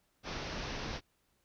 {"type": "low-pass noise", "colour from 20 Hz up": "pink", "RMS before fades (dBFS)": -40, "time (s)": [0.23, 1.01], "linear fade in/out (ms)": 50, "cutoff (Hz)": 6000, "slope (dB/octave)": 96, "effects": ["pink hiss -75 dBFS RMS until 1.44 s"]}